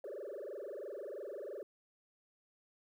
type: tone with frequency modulation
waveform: sine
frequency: 486.1 Hz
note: B4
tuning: 28 cents flat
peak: -40 dBFS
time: 0.04-1.63 s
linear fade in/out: 2 ms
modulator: 23 Hz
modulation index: 4.8
effects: tanh soft clip ceiling -39 dBFS + 12-bit